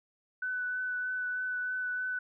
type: tone with vibrato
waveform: sine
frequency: 1497 Hz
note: F#6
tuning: 20 cents sharp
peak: -31 dBFS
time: 0.42-2.19 s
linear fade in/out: 5 ms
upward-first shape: triangle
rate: 3.2 Hz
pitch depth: 15 cents each way
effects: none